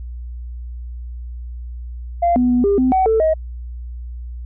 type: tone with pitch steps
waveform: sine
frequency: 690 / 248 / 246.1 / 401.5 / 256.9 / 755 / 443.8 / 632 Hz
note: F5 / B3 / B3 / G4 / C4 / F#5 / A4 / D#5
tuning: -21 / +7 / -6 / +41 / -32 / +35 / +15 / +27 cents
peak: -11 dBFS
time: 2.22-3.34 s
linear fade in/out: 10 ms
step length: 140 ms
effects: tanh soft clip ceiling -8 dBFS + added 60 Hz sine -27 dBFS peak until 4.45 s